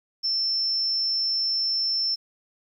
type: tone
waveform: sine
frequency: 5350 Hz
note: E8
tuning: 25 cents sharp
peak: -22 dBFS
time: 0.23-2.16 s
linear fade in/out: 20 ms
effects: 10-bit